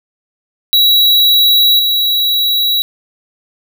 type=tone with level steps; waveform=square; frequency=3893 Hz; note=B7; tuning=26 cents flat; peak=-7 / -11 dBFS; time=0.73-2.82 s; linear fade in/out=0 ms; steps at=1.79 s; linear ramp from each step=2 ms; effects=none